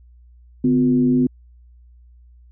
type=tone with frequency modulation; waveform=sine; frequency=252 Hz; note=B3; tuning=35 cents sharp; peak=-13 dBFS; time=0.64-1.27 s; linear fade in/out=5 ms; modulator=106 Hz; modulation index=0.56; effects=added 60 Hz sine -45 dBFS peak until 2.51 s